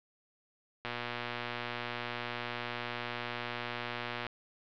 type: click train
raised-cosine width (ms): 0.3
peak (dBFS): -20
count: 411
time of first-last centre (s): 0.85-4.267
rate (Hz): 120
effects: low-pass 4000 Hz 12 dB/octave